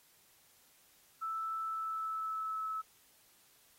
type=tone with pitch glide; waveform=sine; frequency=1318.5 to 1300.3 Hz; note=E6 to E6; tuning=0 to -24 cents; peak=-35 dBFS; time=1.21-2.82 s; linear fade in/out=20 ms; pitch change=-24 cents; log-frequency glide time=1.61-2.61 s; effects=white hiss -66 dBFS RMS until 3.78 s + AAC 48 kbps